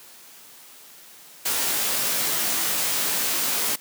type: noise with comb filter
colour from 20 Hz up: white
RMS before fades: -24 dBFS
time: 1.45-3.76 s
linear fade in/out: 10 ms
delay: 18 ms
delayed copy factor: +0.95
effects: white hiss -47 dBFS RMS until 3.8 s + high-pass 150 Hz 12 dB/octave